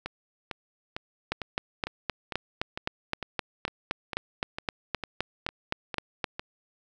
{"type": "two click trains", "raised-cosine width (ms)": 0.3, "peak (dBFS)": [-17, -11], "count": [15, 20], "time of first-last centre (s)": [[0.06, 6.395], [1.32, 6.242]], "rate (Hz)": [2.21, 3.86], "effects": []}